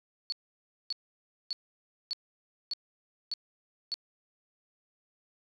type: tone bursts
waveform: sine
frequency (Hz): 4436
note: C#8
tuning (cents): 0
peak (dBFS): -30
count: 7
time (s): 0.3-3.941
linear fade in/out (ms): 0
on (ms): 23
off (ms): 580
effects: none